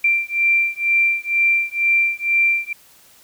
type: beating tone pair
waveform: sine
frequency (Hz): 2359 / 2361.1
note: D7 / D7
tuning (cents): +7 / +9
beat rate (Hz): 2.1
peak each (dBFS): -18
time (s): 0.04-2.73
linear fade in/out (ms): 5
effects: white hiss -50 dBFS RMS until 3.23 s